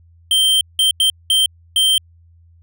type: tone bursts at uneven times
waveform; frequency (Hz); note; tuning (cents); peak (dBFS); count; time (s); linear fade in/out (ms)
square; 3136; G7; 0; -12; 5; 0.31-0.61 / 0.79-0.91 / 1-1.1 / 1.3-1.46 / 1.76-1.98; 2
effects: added 84 Hz sine -46 dBFS peak until 2.62 s